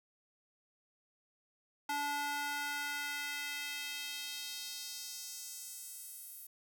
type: tone with high-pass filter sweep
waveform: square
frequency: 289.5 Hz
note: D4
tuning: 25 cents flat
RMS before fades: -41 dBFS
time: 1.89-6.47 s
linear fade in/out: 5 ms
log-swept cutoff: 800 to 12000 Hz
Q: 1.5
effects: none